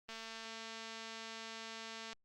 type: click train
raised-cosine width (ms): 0.2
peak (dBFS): -30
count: 460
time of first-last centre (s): 0.09-2.13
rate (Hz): 225
effects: Opus 32 kbps